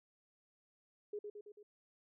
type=tone with echo; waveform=sine; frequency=415.3 Hz; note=G#4; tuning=in tune; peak=-39 dBFS; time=1.13-1.19 s; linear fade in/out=5 ms; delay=110 ms; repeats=4; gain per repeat=-4 dB; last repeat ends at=1.63 s; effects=none